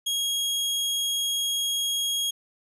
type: tone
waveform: sawtooth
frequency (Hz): 3285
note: G#7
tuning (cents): -20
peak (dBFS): -21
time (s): 0.06-2.31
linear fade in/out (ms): 10
effects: resampled to 32000 Hz